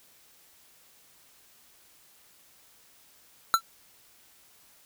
square tone with exponential decay, 1345 Hz, E6, 34 cents sharp, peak -14 dBFS, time 3.54-3.61 s, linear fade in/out 0 ms, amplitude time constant 15 ms, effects white hiss -59 dBFS RMS until 4.85 s

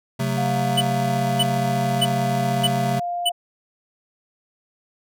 square chord, F# diminished, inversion second, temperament just, 133.2 / 185 / 222 Hz, C3 / F#3 / A3, +31 / 0 / +16 cents, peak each -24 / -29 / -28 dBFS, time 0.19-3 s, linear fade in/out 10 ms
sine tone with pitch glide, 711 to 700.8 Hz, F5 to F5, +31 to +6 cents, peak -23 dBFS, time 0.37-3.32 s, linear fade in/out 10 ms, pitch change -25 cents, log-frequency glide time 0.7-1.06 s
square tone bursts, 2983 Hz, F#7, 13 cents sharp, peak -17 dBFS, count 5, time 0.77-3.295 s, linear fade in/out 10 ms, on 41 ms, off 580 ms
effects none

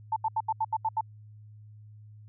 sine tone bursts, 883 Hz, A5, 6 cents sharp, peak -24 dBFS, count 8, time 0.12-1.01 s, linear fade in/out 5 ms, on 43 ms, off 78 ms, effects added 106 Hz sine -47 dBFS peak until 2.28 s

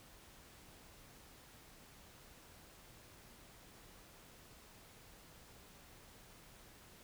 silence, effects pink hiss -60 dBFS RMS until 7.03 s

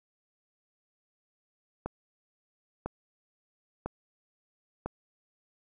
click train, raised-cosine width 1 ms, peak -19 dBFS, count 4, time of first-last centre 1.86-4.86 s, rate 1 Hz, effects none

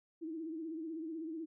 sine tone with vibrato, 321.9 Hz, E4, 41 cents flat, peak -39 dBFS, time 0.21-1.46 s, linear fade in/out 20 ms, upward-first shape sine, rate 16 Hz, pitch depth 77 cents each way, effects none

